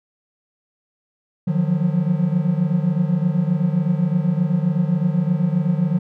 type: tone cluster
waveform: triangle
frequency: 151.8 / 175.2 / 183 Hz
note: D#3 / F3 / F#3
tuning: -42 / +6 / -19 cents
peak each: -19 dBFS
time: 1.47-5.99 s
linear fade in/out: 10 ms
effects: none